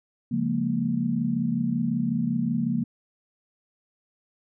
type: chord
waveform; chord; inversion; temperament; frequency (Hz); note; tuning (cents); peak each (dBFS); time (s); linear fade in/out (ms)
sine; Bb minor seventh; first; equal; 138.59 / 174.61 / 207.7 / 233.1; Db3 / F3 / Ab3 / Bb3; 0 / 0 / 0 / 0; -31 / -29 / -31 / -25; 0.31-2.84; 10
effects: none